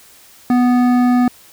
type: tone with hard clipping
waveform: sine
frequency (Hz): 246.9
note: B3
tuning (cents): 0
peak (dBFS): -12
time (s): 0.5-1.28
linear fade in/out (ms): 2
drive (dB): 12
effects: white hiss -45 dBFS RMS until 1.52 s